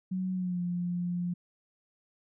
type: tone with pitch glide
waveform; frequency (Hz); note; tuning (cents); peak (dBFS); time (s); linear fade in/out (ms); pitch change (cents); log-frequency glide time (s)
sine; 185.8 to 176.08; F#3 to F3; +7 to +14; -29; 0.11-1.34; 10; -93; 0.33-0.61
effects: none